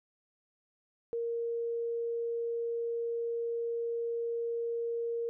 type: tone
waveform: sine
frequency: 466.2 Hz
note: A#4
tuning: in tune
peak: -31 dBFS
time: 1.13-5.29 s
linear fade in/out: 0 ms
effects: none